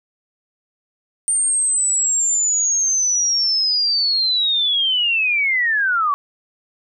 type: linear sweep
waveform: sine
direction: down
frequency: 8870 to 1108.7 Hz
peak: -15 dBFS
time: 1.28-6.14 s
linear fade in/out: 0 ms
effects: none